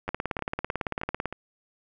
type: two click trains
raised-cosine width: 0.5 ms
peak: -19 / -13 dBFS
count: 5 / 22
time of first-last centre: 0.08-1.326 / 0.09-1.257 s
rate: 3.21 / 18 Hz
effects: none